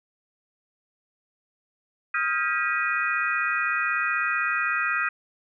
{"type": "tone cluster", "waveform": "sine", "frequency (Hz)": [1262, 1398, 1603, 1933, 2474], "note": ["D#6", "F6", "G6", "B6", "D#7"], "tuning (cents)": [24, 1, 38, -38, -10], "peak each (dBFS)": -29, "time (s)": [2.14, 5.09], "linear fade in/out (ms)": 5, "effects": []}